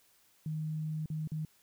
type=tone with dropouts; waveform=sine; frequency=155.56 Hz; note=D#3; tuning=in tune; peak=-33 dBFS; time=0.46-1.45 s; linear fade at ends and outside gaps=2 ms; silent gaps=1.059-1.101 / 1.275-1.318 s; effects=white hiss -67 dBFS RMS until 1.62 s